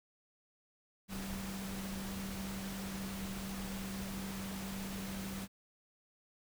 sine tone in noise, 193.7 Hz, G3, 20 cents flat, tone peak -41 dBFS, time 1.08-5.48 s, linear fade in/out 50 ms, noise pink, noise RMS -45 dBFS, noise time 1.08-5.48 s, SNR +1 dB, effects none

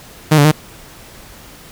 sawtooth tone with pitch steps, 154.8 / 144.3 / 153.6 Hz, D#3 / D3 / D#3, -9 / -30 / -22 cents, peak -3 dBFS, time 0.31-0.517 s, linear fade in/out 10 ms, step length 69 ms, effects pink hiss -39 dBFS RMS until 1.71 s

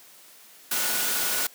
sine tone in noise, 1463 Hz, F#6, 20 cents flat, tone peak -36 dBFS, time 0.71-1.47 s, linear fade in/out 5 ms, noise white, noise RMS -26 dBFS, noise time 0.71-1.47 s, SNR -13 dB, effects white hiss -51 dBFS RMS until 1.54 s + high-pass 200 Hz 12 dB/octave

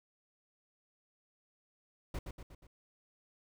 brown noise with echo, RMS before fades -38 dBFS, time 2.14-2.19 s, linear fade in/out 5 ms, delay 120 ms, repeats 4, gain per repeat -5 dB, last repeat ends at 2.67 s, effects none

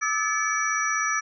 sine tone cluster, 1204 / 1300 / 1728 / 2281 / 5840 Hz, D6 / E6 / A6 / C#7 / F#8, +43 / -24 / -32 / +49 / -24 cents, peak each -33 / -27 / -27 / -31 / -30 dBFS, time 0.01-1.21 s, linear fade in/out 20 ms, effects none

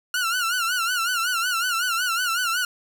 sawtooth tone with vibrato, 1416 Hz, F6, 23 cents sharp, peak -18 dBFS, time 0.14-2.65 s, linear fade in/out 2 ms, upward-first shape sine, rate 5.4 Hz, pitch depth 110 cents each way, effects none

